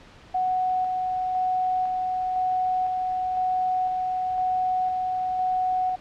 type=tone with tremolo; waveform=sine; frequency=740 Hz; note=F#5; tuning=in tune; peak=-21 dBFS; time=0.34-5.96 s; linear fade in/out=10 ms; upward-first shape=square; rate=0.99 Hz; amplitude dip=25%; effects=pink hiss -49 dBFS RMS until 6 s + low-pass 4000 Hz 12 dB/octave